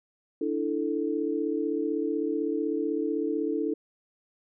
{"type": "chord", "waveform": "sine", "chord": "D suspended second", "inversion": "none", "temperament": "equal", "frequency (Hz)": [293.7, 329.6, 440], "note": ["D4", "E4", "A4"], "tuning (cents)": [0, 0, 0], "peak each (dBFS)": -30, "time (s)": [0.41, 3.74], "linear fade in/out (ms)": 5, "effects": []}